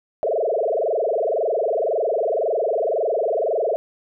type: tone with frequency modulation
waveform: sine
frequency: 550 Hz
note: C#5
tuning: 14 cents flat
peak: -18 dBFS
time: 0.23-3.76 s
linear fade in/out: 0 ms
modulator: 21.9 Hz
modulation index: 6
effects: none